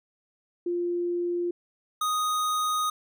sine / square tone pair in turn, 349.2 / 1244.4 Hz, F4 / D#6, 0 / 0 cents, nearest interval octave + minor seventh, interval 2200 cents, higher second, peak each -25 / -25 dBFS, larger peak neither, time 0.66-1.51 / 2.01-2.9 s, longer second, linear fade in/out 5 ms, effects none

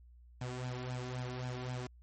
sawtooth tone with flanger, 125.6 Hz, B2, 30 cents sharp, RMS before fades -40 dBFS, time 0.41-1.87 s, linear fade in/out 5 ms, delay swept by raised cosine 1.2 to 2.9 ms, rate 3.8 Hz, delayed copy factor +0.7, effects added 60 Hz sine -55 dBFS peak until 2.02 s + MP3 32 kbps

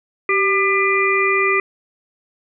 harmonic tone with a mistuned harmonic, 399.5 Hz, G4, 33 cents sharp, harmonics 1 / 3 / 5 / 6, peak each -19 / -20 / -19 / -20 dBFS, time 0.29-1.6 s, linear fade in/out 2 ms, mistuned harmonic 1, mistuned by -52 cents, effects none

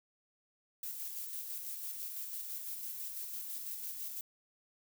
violet noise with tremolo, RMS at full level -41 dBFS, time 0.83-4.21 s, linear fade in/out 2 ms, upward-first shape square, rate 6 Hz, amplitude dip 30%, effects none

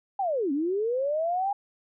sine linear two-way sweep, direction down then up, 817 to 267.4 to 817 Hz, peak -24 dBFS, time 0.19-1.53 s, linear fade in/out 5 ms, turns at 0.52 s, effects none

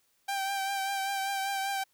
sawtooth tone with vibrato, 784 Hz, G5, in tune, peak -26 dBFS, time 0.28-1.84 s, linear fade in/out 10 ms, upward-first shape triangle, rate 5.1 Hz, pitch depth 32 cents each way, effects white hiss -71 dBFS RMS until 1.93 s

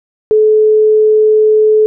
sine tone, 430.6 Hz, A4, 37 cents flat, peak -5 dBFS, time 0.31-1.86 s, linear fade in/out 0 ms, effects none

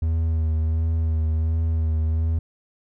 triangle tone with vibrato, 80.2 Hz, E2, 47 cents flat, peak -17 dBFS, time 0.02-2.39 s, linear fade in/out 5 ms, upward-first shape sine, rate 1.4 Hz, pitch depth 26 cents each way, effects none

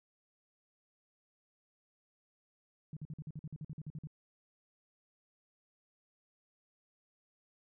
sine tone bursts, 152.5 Hz, D#3, 34 cents flat, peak -40 dBFS, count 14, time 2.93-4.072 s, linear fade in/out 2 ms, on 37 ms, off 48 ms, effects none

